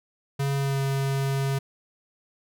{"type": "tone with pitch glide", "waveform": "square", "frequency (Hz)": [138.9, 136.75], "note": ["C#3", "C#3"], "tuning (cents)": [4, -23], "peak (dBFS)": -24, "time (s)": [0.39, 1.59], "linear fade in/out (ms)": 10, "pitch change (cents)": -27, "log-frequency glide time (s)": [0.55, 0.8], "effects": []}